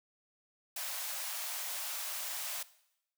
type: high-pass noise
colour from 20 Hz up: white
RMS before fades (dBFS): -39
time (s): 0.76-2.63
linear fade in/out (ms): 5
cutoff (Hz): 560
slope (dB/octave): 96
effects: noise-tail reverb RT60 0.8 s tail -18 dB re dry